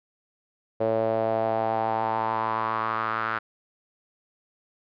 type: tone with band-pass filter sweep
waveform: sawtooth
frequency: 111.6 Hz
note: A2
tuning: 25 cents sharp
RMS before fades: -26 dBFS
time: 0.8-3.39 s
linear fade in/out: 10 ms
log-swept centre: 540 to 1400 Hz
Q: 4.5
effects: resampled to 11025 Hz